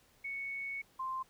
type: tone pair in turn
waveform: sine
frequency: 2217 / 1046.3 Hz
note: C#7 / C6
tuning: 0 / 0 cents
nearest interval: octave + minor second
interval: 1300 cents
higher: first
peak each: -37 / -35 dBFS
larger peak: second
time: 0.24-0.82 / 0.99-1.23 s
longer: first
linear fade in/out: 10 ms
effects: pink hiss -67 dBFS RMS until 1.29 s